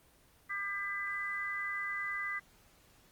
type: harmonic tone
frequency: 400 Hz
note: G4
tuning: 35 cents sharp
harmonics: 3 / 4 / 5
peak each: -41 / -42 / -36 dBFS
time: 0.49-2.4 s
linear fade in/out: 20 ms
effects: pink hiss -64 dBFS RMS until 3.11 s + Opus 24 kbps